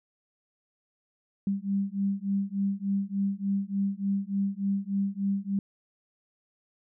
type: beating tone pair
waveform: sine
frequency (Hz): 196 / 199.4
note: G3 / G3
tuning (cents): 0 / +30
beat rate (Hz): 3.4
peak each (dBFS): -29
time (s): 1.47-5.59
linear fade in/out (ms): 2
effects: none